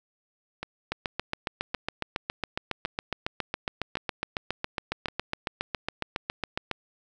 two click trains, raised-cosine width 0.3 ms, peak -12 / -17 dBFS, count 43 / 5, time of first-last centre 0.92-6.713 / 0.63-5.084 s, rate 7.25 / 0.898 Hz, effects none

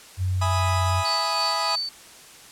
sine tone with pitch glide, 92.5 to 91.65 Hz, F#2 to F#2, 0 to -16 cents, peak -21 dBFS, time 0.17-1.04 s, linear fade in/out 50 ms, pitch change -16 cents, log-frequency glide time 0.39-0.92 s
40% pulse chord, E major seventh, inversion none, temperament equal, 659.3 / 830.6 / 987.8 / 1244.5 Hz, E5 / G#5 / B5 / D#6, 0 / 0 / 0 / 0 cents, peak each -31 / -29 / -28 / -27 dBFS, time 0.41-1.76 s, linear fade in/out 10 ms
sine tone with tremolo, 4538 Hz, C#8, 40 cents sharp, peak -23 dBFS, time 1.05-1.89 s, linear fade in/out 2 ms, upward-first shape sine, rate 3.2 Hz, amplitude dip 50%
effects white hiss -46 dBFS RMS until 2.51 s + low-pass 10000 Hz 12 dB/octave

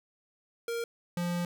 square tone pair in turn, 466.2 / 174.63 Hz, A#4 / F3, 0 / 0 cents, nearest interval octave + perfect fourth, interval 1700 cents, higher first, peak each -32 / -30 dBFS, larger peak second, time 0.68-0.84 / 1.17-1.45 s, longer second, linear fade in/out 2 ms, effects none

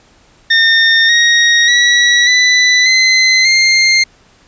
25% pulse tone with pitch steps, 1821 / 1875.4 / 1931.5 / 1989.3 / 2049 / 2110 Hz, A#6 / A#6 / B6 / B6 / C7 / C7, -41 / +10 / -39 / +12 / -37 / +14 cents, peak -3 dBFS, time 0.5-4.04 s, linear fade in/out 10 ms, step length 590 ms, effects pink hiss -48 dBFS RMS until 4.47 s + resampled to 16000 Hz

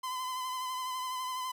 45% pulse tone with vibrato, 1020 Hz, C6, 44 cents flat, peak -34 dBFS, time 0.03-1.52 s, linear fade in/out 10 ms, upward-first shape sine, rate 12 Hz, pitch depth 29 cents each way, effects none

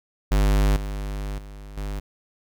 square tone with level steps, 50.1 Hz, G1, 38 cents sharp, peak -17 / -28 / -38 / -28 dBFS, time 0.31-2 s, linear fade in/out 10 ms, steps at 0.76 / 1.38 / 1.77 s, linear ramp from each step 5 ms, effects none

